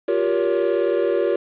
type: chord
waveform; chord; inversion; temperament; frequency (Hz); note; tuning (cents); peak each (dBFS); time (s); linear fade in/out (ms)
triangle; G half-diminished seventh; third; just; 352.8 / 392 / 470.4 / 564.5; F4 / G4 / Bb4 / Db5; +18 / 0 / +16 / +31; -21; 0.08-1.36; 5
effects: resampled to 8000 Hz + 7-bit